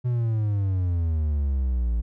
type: exponential sweep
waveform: triangle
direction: down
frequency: 125.4 to 55.5 Hz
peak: -19 dBFS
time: 0.04-2.02 s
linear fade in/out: 20 ms
effects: none